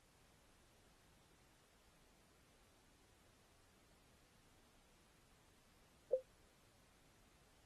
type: tone with exponential decay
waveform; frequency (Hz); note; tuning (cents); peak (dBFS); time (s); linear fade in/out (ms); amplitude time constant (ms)
sine; 518; C5; -17; -27; 6.13-6.23; 5; 21
effects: pink hiss -72 dBFS RMS until 7.65 s + AAC 32 kbps